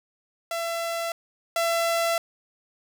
sawtooth tone pair in turn, 672 / 672 Hz, E5 / E5, +33 / +33 cents, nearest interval unison, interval 0 cents, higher neither, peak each -23 / -18 dBFS, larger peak second, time 0.51-1.12 / 1.56-2.18 s, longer second, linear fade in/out 2 ms, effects none

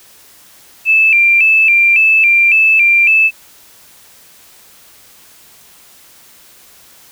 sine tone with vibrato, 2496 Hz, D#7, 5 cents sharp, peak -6 dBFS, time 0.85-3.31 s, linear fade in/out 50 ms, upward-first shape square, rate 1.8 Hz, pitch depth 86 cents each way, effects white hiss -43 dBFS RMS until 7.11 s

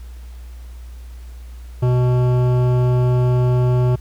sine tone with hard clipping, 124.5 Hz, B2, 14 cents sharp, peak -15 dBFS, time 1.82-3.96 s, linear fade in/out 10 ms, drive 14 dB, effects added 60 Hz sine -32 dBFS peak until 4 s + pink hiss -51 dBFS RMS until 4 s

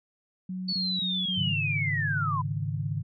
sine tone bursts, 185 Hz, F#3, in tune, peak -31 dBFS, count 4, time 0.49-1.522 s, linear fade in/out 5 ms, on 240 ms, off 24 ms
sine linear sweep, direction down, 4495 to 974 Hz, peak -27 dBFS, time 0.68-2.42 s, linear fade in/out 10 ms
sine chord, Ab suspended fourth, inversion none, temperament just, 103.83 / 138.43 / 155.74 Hz, Ab2 / Db3 / Eb3, 0 / -2 / +2 cents, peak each -32 dBFS, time 1.36-3.03 s, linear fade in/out 20 ms
effects none

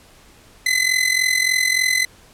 sawtooth tone with amplitude modulation, 2030 Hz, B6, 47 cents sharp, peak -9 dBFS, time 0.66-2.05 s, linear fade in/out 5 ms, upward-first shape sine, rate 43.4 Hz, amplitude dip 75%, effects pink hiss -49 dBFS RMS until 2.33 s + low-pass 12000 Hz 12 dB/octave

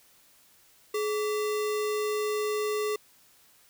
sine tone with sample-and-hold, 423.3 Hz, G#4, 33 cents sharp, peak -26 dBFS, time 0.94-2.96 s, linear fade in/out 5 ms, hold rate 1575 Hz, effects white hiss -60 dBFS RMS until 3.69 s

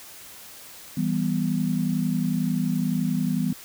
sine chord, E minor, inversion none, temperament equal, 164.81 / 196 / 246.9 Hz, E3 / G3 / B3, 0 / 0 / 0 cents, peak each -26 dBFS, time 0.97-3.53 s, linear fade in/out 5 ms, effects white hiss -44 dBFS RMS until 3.64 s

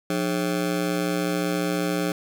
25% pulse ring-modulated tone, 239.3 Hz, A#3, 46 cents sharp, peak -16 dBFS, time 0.1-2.12 s, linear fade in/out 2 ms, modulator 62.6 Hz, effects none

